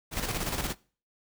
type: noise with tremolo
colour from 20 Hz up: pink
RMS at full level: -30 dBFS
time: 0.11-0.75 s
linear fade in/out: 50 ms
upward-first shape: square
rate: 17 Hz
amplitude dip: 50%
effects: noise-tail reverb RT60 0.4 s tail -22 dB re dry